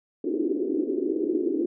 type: band-pass noise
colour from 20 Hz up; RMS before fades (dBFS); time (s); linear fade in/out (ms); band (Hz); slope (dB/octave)
white; -26; 0.24-1.66; 5; 290 to 380; 48
effects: none